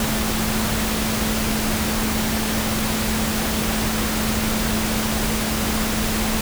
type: tone in noise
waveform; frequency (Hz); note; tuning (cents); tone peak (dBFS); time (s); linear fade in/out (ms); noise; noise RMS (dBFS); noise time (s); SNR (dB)
sine; 218; A3; -16; -24; 0-6.41; 2; pink; -23; 0-6.41; -4
effects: none